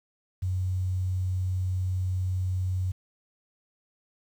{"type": "tone with quantisation", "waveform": "sine", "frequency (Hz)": 92.5, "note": "F#2", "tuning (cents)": 0, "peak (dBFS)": -25, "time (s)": [0.42, 2.92], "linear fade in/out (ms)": 10, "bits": 9, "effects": []}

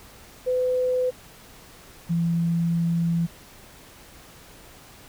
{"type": "tone pair in turn", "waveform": "sine", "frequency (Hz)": [505, 168.52], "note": ["B4", "E3"], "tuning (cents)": [39, 38], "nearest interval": "octave + perfect fifth", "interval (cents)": 1901, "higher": "first", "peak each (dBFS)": -20, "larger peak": "neither", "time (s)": [[0.46, 1.11], [2.09, 3.27]], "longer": "second", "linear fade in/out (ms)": 20, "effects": ["pink hiss -48 dBFS RMS until 5.08 s"]}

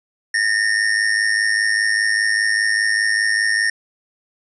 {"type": "tone with amplitude modulation", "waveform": "square", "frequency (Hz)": 1830, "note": "A#6", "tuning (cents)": -32, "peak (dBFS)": -13, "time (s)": [0.34, 3.7], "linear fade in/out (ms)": 5, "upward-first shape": "sine", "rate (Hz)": 105, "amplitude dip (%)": 70, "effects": ["resampled to 24000 Hz"]}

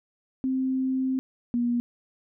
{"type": "tone pair in turn", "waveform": "sine", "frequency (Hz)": [261.6, 240], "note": ["C4", "B3"], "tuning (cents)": [0, -49], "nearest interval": "minor second", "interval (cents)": 149, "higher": "first", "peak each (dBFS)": [-23, -22], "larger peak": "second", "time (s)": [[0.44, 1.19], [1.54, 1.8]], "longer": "first", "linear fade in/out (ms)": 0, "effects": []}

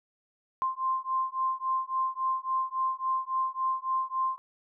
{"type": "beating tone pair", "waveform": "sine", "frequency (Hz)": [1046.5, 1050.1], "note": ["C6", "C6"], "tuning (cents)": [0, 6], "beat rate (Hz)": 3.6, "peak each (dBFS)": -30, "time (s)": [0.62, 4.38], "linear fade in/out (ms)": 0, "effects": []}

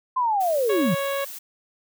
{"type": "linear sweep", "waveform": "sine", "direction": "down", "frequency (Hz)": [1046.5, 141.8], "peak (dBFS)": -19, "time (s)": [0.16, 0.95], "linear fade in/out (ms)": 10}
{"type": "noise", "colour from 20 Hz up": "blue", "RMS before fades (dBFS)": -37, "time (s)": [0.4, 1.39], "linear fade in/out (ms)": 10}
{"type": "harmonic tone", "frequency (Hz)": 554.4, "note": "C#5", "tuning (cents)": 0, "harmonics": [1, 2, 3, 4, 5, 6, 7], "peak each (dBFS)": [-25, -31, -35, -37, -39, -41, -42], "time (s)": [0.69, 1.25], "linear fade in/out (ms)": 10}
{"effects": []}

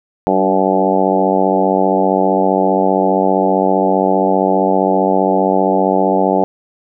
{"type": "harmonic tone with a mistuned harmonic", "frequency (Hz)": 95.2, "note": "F#2", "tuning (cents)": 50, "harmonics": [2, 3, 4, 5, 6, 7, 8, 9], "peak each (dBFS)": [-19, -19, -19, -19, -19, -19, -19, -19], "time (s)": [0.27, 6.44], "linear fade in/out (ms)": 0, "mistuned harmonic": 3, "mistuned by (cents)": 16, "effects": []}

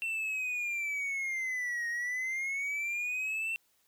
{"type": "linear two-way sweep", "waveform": "triangle", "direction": "down then up", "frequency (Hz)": [2703, 1865, 2703], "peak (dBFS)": -30, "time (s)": [0.02, 3.56], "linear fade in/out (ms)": 0, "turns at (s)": 1.88, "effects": ["white hiss -71 dBFS RMS until 3.87 s"]}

